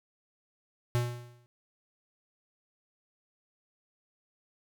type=tone with exponential decay; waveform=square; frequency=120.9 Hz; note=B2; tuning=36 cents flat; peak=-24 dBFS; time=0.95-1.46 s; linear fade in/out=0 ms; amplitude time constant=110 ms; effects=none

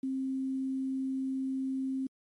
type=tone with quantisation; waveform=sine; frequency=265 Hz; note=C4; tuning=22 cents sharp; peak=-30 dBFS; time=0.03-2.07 s; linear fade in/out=5 ms; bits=10; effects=MP3 48 kbps

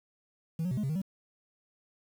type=tone with pitch steps; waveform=sine; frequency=162.7 / 182.5 / 127.4 / 211.5 / 135 / 156.9 / 192.1 Hz; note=E3 / F#3 / C3 / G#3 / C#3 / D#3 / G3; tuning=-22 / -24 / -46 / +32 / -45 / +15 / -35 cents; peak=-26 dBFS; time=0.59-1.017 s; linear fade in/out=5 ms; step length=61 ms; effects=tanh soft clip ceiling -28 dBFS + 9-bit

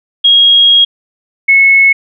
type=tone pair in turn; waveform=sine; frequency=3279 / 2193 Hz; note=G#7 / C#7; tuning=-23 / -19 cents; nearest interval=perfect fifth; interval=696 cents; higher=first; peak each=-3 dBFS; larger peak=neither; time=0.24-0.85 / 1.48-1.93 s; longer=first; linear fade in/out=10 ms; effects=none

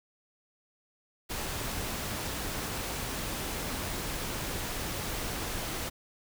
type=noise; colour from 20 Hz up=pink; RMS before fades=-35 dBFS; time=1.29-5.9 s; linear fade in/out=20 ms; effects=none

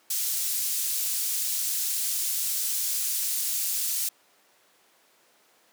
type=high-pass noise; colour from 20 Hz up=pink; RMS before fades=-28 dBFS; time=0.1-4.09 s; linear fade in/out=5 ms; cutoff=6800 Hz; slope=12 dB/octave; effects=pink hiss -61 dBFS RMS until 5.72 s + high-pass 400 Hz 12 dB/octave

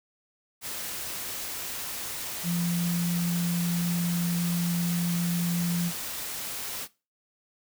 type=tone in noise; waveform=sine; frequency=172.8 Hz; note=F3; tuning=18 cents flat; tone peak=-25 dBFS; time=2.43-5.92 s; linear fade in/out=50 ms; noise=white; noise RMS=-35 dBFS; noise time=0.61-6.88 s; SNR=+7 dB; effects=noise-tail reverb RT60 0.3 s tail -20 dB re dry

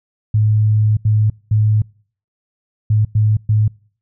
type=tone bursts at uneven times; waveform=sine; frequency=107.2 Hz; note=A2; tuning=45 cents flat; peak=-10 dBFS; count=6; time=0.34-0.97 / 1.05-1.3 / 1.51-1.82 / 2.9-3.05 / 3.15-3.37 / 3.49-3.68 s; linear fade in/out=5 ms; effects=noise-tail reverb RT60 0.5 s tail -26 dB re dry

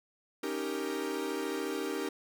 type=chord; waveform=45% pulse; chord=Eb dominant seventh; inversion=third; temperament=equal; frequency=277.2 / 311.1 / 392 / 466.2 Hz; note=Db4 / Eb4 / G4 / Bb4; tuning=0 / 0 / 0 / 0 cents; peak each=-40 / -38 / -37 / -39 dBFS; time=0.43-2.09 s; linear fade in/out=5 ms; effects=none

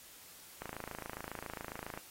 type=click train; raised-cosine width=0.5 ms; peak=-27 dBFS; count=38; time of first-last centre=0.62-1.975 s; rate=27.3 Hz; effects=white hiss -55 dBFS RMS until 2.1 s + AAC 48 kbps

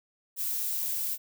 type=noise; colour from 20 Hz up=violet; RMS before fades=-31 dBFS; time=0.36-1.18 s; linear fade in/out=50 ms; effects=none

